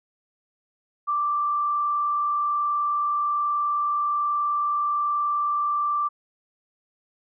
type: tone with frequency modulation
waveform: sine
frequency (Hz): 1174.7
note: D6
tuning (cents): 0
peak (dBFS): -21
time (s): 1.07-6.09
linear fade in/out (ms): 20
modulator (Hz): 41.2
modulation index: 0.32
effects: none